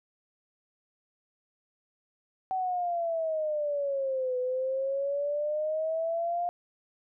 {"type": "exponential two-way sweep", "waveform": "sine", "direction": "down then up", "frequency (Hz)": [760, 500, 707], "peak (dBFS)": -27, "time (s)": [2.51, 6.49], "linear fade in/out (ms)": 0, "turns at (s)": 4.38, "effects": []}